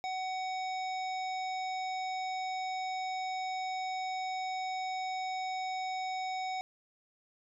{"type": "harmonic tone", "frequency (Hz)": 750, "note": "F#5", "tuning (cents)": 23, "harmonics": [1, 3, 5, 7, 9], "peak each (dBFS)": [-34, -42, -48, -49, -57], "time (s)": [0.04, 6.61], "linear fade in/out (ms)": 0, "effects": []}